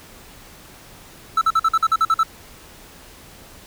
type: tone bursts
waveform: triangle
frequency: 1318.5 Hz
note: E6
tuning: in tune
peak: -11 dBFS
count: 10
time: 1.37-2.233 s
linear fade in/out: 5 ms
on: 44 ms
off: 47 ms
effects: pink hiss -44 dBFS RMS until 3.66 s